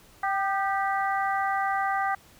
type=harmonic tone with a mistuned harmonic; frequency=390 Hz; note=G4; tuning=9 cents flat; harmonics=2 / 3 / 4 / 5; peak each=-26 / -30 / -32 / -34 dBFS; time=0.23-2.15 s; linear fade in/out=5 ms; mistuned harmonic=3; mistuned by=+47 cents; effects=pink hiss -55 dBFS RMS until 2.39 s